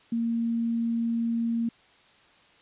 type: tone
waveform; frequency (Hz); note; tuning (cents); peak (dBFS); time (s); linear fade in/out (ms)
sine; 231.3; A#3; -13; -24; 0.12-1.69; 5
effects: white hiss -58 dBFS RMS until 2.61 s + resampled to 8000 Hz